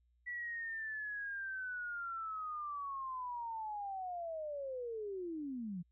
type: linear sweep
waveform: sine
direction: down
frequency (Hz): 1958 to 164.81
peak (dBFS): -39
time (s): 0.26-5.83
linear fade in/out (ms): 20
effects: added 60 Hz sine -70 dBFS peak until 5.91 s